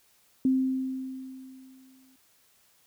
sine tone with exponential decay, 261.7 Hz, C4, in tune, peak -19 dBFS, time 0.45-2.16 s, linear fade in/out 2 ms, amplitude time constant 370 ms, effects white hiss -64 dBFS RMS until 2.86 s

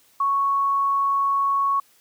sine tone, 1108.7 Hz, C#6, in tune, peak -18 dBFS, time 0.2-1.8 s, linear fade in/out 5 ms, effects white hiss -58 dBFS RMS until 2 s + high-pass 100 Hz 12 dB/octave

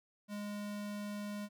square tone, 206.3 Hz, G#3, 11 cents flat, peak -40 dBFS, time 0.28-1.49 s, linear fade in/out 50 ms, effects none

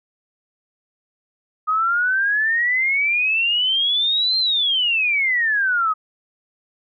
sine exponential two-way sweep, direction up then down, 1244.5 to 4183 to 1244.5 Hz, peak -16 dBFS, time 1.67-5.94 s, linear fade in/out 20 ms, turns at 4.38 s, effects none

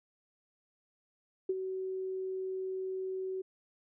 sine tone with ADSR envelope, 377.1 Hz, F#4, 33 cents sharp, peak -26 dBFS, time 1.49-3.42 s, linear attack 6 ms, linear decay 36 ms, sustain -8 dB, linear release 11 ms, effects none

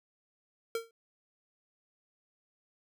square tone with exponential decay, 457.5 Hz, A#4, 32 cents flat, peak -29 dBFS, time 0.75-0.91 s, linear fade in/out 2 ms, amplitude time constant 34 ms, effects none

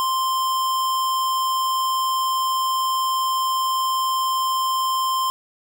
square tone, 1046.5 Hz, C6, in tune, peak -20 dBFS, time 0-5.3 s, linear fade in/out 0 ms, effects none

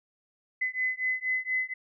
sine beating tone pair, 2023 / 2027.2 Hz, B6 / B6, +41 / +45 cents, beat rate 4.2 Hz, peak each -30 dBFS, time 0.61-1.74 s, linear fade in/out 10 ms, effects none

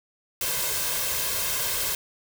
white noise with comb filter, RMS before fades -27 dBFS, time 0.41-1.95 s, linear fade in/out 2 ms, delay 1.9 ms, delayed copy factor +0.6, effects none

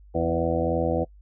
harmonic tone with a mistuned harmonic, 83 Hz, E2, 12 cents sharp, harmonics 1 / 2 / 3 / 4 / 6 / 7 / 8 / 9, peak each -30 / -31 / -32 / -29 / -26 / -30 / -32 / -32 dBFS, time 0.14-1.05 s, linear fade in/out 20 ms, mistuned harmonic 3, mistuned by +19 cents, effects noise-tail reverb RT60 0.1 s tail -25 dB re dry + added 50 Hz sine -47 dBFS peak until 1.21 s

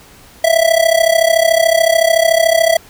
square tone with amplitude modulation, 659.3 Hz, E5, in tune, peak -6 dBFS, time 0.44-2.77 s, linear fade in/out 5 ms, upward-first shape sine, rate 33.7 Hz, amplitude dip 85%, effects pink hiss -42 dBFS RMS until 2.89 s

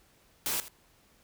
white noise with echo, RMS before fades -31 dBFS, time 0.46-0.6 s, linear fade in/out 0 ms, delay 82 ms, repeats 1, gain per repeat -15 dB, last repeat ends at 0.682 s, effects pink hiss -64 dBFS RMS until 1.23 s

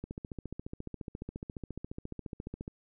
click train, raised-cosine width 3 ms, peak -26 dBFS, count 39, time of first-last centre 0.04-2.679 s, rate 14.4 Hz, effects none

